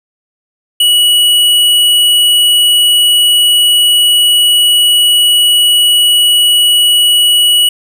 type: tone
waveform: square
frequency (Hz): 2930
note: F#7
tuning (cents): -18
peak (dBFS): -6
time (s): 0.8-7.69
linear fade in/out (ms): 5
effects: none